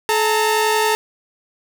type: tone pair together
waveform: sawtooth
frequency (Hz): 430 / 911.1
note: A4 / A#5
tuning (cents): -40 / -40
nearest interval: octave + minor second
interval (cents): 1300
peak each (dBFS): -14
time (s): 0.09-0.95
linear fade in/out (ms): 0
effects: none